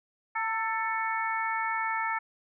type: harmonic tone with a mistuned harmonic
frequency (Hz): 442.3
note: A4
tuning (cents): +9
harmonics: 2 / 3 / 4 / 5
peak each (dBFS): -31 / -33 / -34 / -35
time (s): 0.35-2.19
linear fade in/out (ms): 10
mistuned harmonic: 2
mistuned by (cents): +31
effects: none